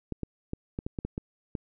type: clicks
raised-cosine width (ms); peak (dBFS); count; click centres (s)
3; -19; 9; 0.123 / 0.233 / 0.534 / 0.789 / 0.865 / 0.988 / 1.05 / 1.179 / 1.552
effects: none